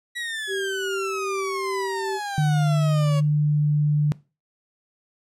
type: exponential sweep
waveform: 30% pulse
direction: down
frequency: 1943 to 554.4 Hz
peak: -25 dBFS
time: 0.15-3.21 s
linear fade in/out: 20 ms
type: tone with tremolo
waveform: sine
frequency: 388 Hz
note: G4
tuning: 18 cents flat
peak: -25 dBFS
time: 0.47-2.2 s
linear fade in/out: 50 ms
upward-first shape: sine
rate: 2.5 Hz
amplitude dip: 25%
type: tone with pitch glide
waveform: sine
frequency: 150.3 to 148.57 Hz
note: D3 to D3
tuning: +40 to +20 cents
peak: -17 dBFS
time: 2.38-4.12 s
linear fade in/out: 0 ms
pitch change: -20 cents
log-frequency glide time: 2.52-3.68 s
effects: noise-tail reverb RT60 0.3 s tail -20 dB re dry + low-pass 10000 Hz 12 dB/octave